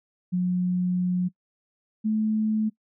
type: tone pair in turn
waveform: sine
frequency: 180.4 / 216.6 Hz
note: F#3 / A3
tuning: -44 / -27 cents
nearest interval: minor third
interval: 317 cents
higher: second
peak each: -21 dBFS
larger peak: neither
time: 0.32-1.29 / 2.04-2.7 s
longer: first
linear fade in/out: 20 ms
effects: noise-tail reverb RT60 0.1 s tail -22 dB re dry